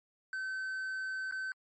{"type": "tone with dropouts", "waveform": "triangle", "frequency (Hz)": 1534, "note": "G6", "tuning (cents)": -38, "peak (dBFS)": -33, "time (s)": [0.33, 1.52], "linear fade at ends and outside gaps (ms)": 1, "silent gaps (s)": [1.312, 1.323], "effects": ["MP3 32 kbps"]}